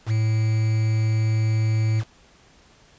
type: tone with quantisation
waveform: triangle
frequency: 110 Hz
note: A2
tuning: in tune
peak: -16 dBFS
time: 0.06-2.04 s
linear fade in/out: 50 ms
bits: 6
effects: pink hiss -54 dBFS RMS until 2.98 s + resampled to 16000 Hz